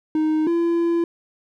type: tone pair in turn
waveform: triangle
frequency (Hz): 311.1 / 338.7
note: D#4 / E4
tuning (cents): 0 / +47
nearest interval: minor second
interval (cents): 147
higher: second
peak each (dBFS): -15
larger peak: neither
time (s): 0.15-0.47 / 0.47-1.04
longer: second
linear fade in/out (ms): 2
effects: none